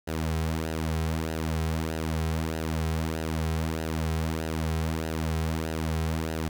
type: tone with flanger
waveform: sawtooth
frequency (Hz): 80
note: D#2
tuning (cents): +49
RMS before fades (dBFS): -29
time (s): 0.07-6.49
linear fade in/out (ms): 10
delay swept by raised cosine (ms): 0.87 to 3.47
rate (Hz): 1.6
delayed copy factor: -0.6
effects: 8-bit